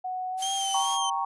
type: tone with pitch glide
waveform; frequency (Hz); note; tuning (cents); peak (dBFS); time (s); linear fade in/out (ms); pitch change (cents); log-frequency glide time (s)
sine; 740 to 780.8; F#5 to G5; 0 to -7; -29; 0.04-0.84; 10; +93; 0.31-0.53
type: noise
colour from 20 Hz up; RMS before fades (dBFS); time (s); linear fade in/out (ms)
blue; -35; 0.37-0.99; 50
type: tone with vibrato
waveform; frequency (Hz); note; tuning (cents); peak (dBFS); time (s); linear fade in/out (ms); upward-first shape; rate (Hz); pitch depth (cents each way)
25% pulse; 3134; G7; -1; -25; 0.42-1.1; 5; sine; 2.4; 53
type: chord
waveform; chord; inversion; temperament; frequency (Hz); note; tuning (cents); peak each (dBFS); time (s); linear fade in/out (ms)
sine; G diminished; none; equal; 784 / 932.3 / 1108.7; G5 / Bb5 / Db6; 0 / 0 / 0; -30; 0.74-1.25; 5
effects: resampled to 24000 Hz